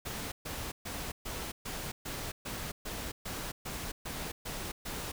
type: noise bursts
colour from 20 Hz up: pink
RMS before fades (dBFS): -39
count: 13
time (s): 0.05-5.12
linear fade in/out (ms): 10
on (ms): 270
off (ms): 130
effects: none